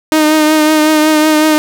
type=tone with vibrato; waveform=sawtooth; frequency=308.6 Hz; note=D#4; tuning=14 cents flat; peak=-3 dBFS; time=0.12-1.58 s; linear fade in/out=0 ms; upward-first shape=triangle; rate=5.4 Hz; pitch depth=31 cents each way; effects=none